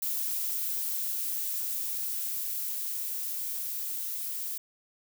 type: noise with level ramp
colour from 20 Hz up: violet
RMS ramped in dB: -31 to -35 dBFS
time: 0.02-4.58 s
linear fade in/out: 5 ms
effects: none